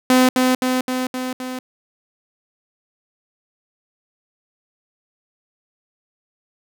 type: tone with echo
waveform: sawtooth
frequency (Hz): 255.2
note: C4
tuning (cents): -43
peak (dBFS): -7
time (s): 0.1-0.29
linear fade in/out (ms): 2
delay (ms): 260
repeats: 5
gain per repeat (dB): -3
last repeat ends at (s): 1.59
effects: none